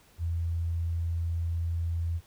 sine tone, 84 Hz, E2, 33 cents sharp, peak -27 dBFS, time 0.18-2.21 s, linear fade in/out 50 ms, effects pink hiss -60 dBFS RMS until 2.26 s

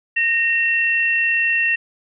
sine tone pair together, 1854 / 2716 Hz, A#6 / F7, -10 / -49 cents, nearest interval perfect fifth, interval 661 cents, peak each -18 dBFS, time 0.16-1.76 s, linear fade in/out 10 ms, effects none

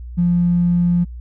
triangle tone with tanh clipping, 174.61 Hz, F3, in tune, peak -12 dBFS, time 0.17-1.05 s, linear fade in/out 20 ms, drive 2 dB, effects added 60 Hz sine -29 dBFS peak until 1.2 s

